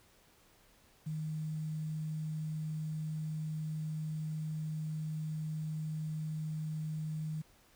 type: tone with quantisation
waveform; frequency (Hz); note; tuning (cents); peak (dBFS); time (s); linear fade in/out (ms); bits
sine; 155.56; D#3; 0; -35; 1.06-7.42; 10; 10
effects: pink hiss -65 dBFS RMS until 7.75 s